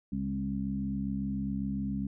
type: harmonic tone with a mistuned harmonic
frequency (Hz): 67.3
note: C2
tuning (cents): +49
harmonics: 1 / 2 / 3 / 4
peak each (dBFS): -40 / -40 / -32 / -37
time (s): 0.12-2.07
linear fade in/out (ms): 5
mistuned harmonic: 2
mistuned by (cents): +26
effects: none